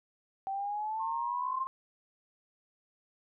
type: exponential sweep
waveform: sine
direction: up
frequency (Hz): 770 to 1066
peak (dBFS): -32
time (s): 0.47-1.67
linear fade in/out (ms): 0
type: tone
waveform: sine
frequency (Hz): 1070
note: C6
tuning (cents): +38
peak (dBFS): -36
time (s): 0.99-1.67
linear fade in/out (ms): 20
effects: none